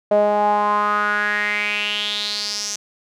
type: tone with band-pass filter sweep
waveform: sawtooth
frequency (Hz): 207.7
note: G#3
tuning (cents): 0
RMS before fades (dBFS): -20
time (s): 0.11-2.76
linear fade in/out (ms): 5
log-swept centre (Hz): 600 to 6200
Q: 5.6
effects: none